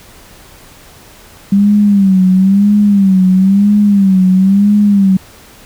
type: tone with vibrato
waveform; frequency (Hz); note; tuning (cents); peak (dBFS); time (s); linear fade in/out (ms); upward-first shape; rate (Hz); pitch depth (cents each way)
sine; 196; G3; 0; -5; 1.52-5.17; 5; sine; 1; 99
effects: pink hiss -39 dBFS RMS until 5.65 s